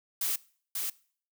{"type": "noise with echo", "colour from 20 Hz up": "blue", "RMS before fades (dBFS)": -30, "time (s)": [0.21, 0.36], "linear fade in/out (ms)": 5, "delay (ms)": 540, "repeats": 1, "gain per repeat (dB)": -3, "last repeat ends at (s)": 0.9, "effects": ["noise-tail reverb RT60 0.5 s tail -22 dB re dry"]}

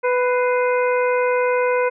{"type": "harmonic tone with a mistuned harmonic", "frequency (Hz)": 496.6, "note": "B4", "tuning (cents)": 9, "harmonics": [1, 2, 3, 4, 5], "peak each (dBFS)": [-17, -23, -27, -29, -31], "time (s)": [0.03, 1.9], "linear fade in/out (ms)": 20, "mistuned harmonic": 4, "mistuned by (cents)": 86, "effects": []}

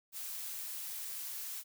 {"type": "noise with high-pass filter sweep", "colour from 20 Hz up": "blue", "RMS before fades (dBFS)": -42, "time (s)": [0.12, 1.64], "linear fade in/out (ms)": 50, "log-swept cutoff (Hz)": [430, 790], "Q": 0.93, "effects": []}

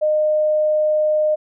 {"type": "tone", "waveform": "sine", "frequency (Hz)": 612, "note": "D#5", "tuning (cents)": -29, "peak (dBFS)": -14, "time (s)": [0.01, 1.36], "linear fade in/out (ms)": 20, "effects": []}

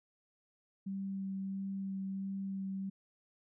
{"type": "tone with vibrato", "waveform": "sine", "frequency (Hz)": 193.9, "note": "G3", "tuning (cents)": -19, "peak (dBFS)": -36, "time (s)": [0.86, 2.9], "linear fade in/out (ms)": 10, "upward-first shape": "sine", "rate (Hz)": 1.5, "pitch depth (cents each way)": 10, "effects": []}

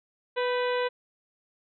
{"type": "harmonic tone with a mistuned harmonic", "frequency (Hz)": 493.9, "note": "B4", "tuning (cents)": 0, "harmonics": [1, 2, 3, 4, 5, 6, 7, 8], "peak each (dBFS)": [-26, -32, -36, -38, -40, -42, -43, -44], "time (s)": [0.36, 0.89], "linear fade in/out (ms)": 20, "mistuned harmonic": 3, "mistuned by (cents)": 59, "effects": []}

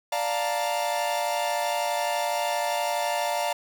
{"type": "chord", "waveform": "45% pulse", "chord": "Bb major seventh", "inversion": "first", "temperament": "equal", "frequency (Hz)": [587.3, 698.5, 880, 932.3], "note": ["D5", "F5", "A5", "Bb5"], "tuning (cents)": [0, 0, 0, 0], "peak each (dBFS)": [-30, -29, -32, -31], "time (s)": [0.12, 3.53], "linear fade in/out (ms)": 5, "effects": []}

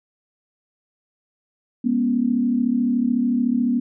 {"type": "tone cluster", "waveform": "sine", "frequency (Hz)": [205.9, 242.1, 275.9], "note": ["G#3", "B3", "C#4"], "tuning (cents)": [-15, -34, -8], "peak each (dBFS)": [-27, -18, -25], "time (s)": [1.84, 3.8], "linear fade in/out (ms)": 10, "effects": []}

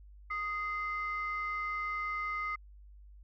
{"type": "tone pair together", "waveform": "sine", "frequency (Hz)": [1244.5, 2075], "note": ["D#6", "C7"], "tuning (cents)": [0, -15], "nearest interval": "major sixth", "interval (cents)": 885, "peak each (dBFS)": [-34, -36], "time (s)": [0.3, 2.56], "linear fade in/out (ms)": 10, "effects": ["tanh soft clip ceiling -27 dBFS", "added 50 Hz sine -51 dBFS peak until 3.23 s"]}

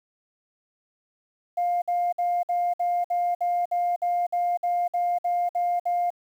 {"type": "tone bursts", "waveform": "sine", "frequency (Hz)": 704, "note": "F5", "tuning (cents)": 14, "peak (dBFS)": -20, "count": 15, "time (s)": [1.57, 6.104], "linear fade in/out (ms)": 10, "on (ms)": 250, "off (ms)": 56, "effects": ["tanh soft clip ceiling -18 dBFS", "9-bit"]}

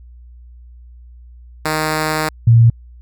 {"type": "tone pair in turn", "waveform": ["5% pulse", "sine"], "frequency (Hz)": [155.56, 115.93], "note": ["D#3", "A#2"], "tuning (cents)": [0, -9], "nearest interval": "perfect fourth", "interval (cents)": 509, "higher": "first", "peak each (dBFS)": -5, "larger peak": "neither", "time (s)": [[1.65, 2.29], [2.47, 2.7]], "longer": "first", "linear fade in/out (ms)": 5, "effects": ["added 60 Hz sine -37 dBFS peak until 3.01 s"]}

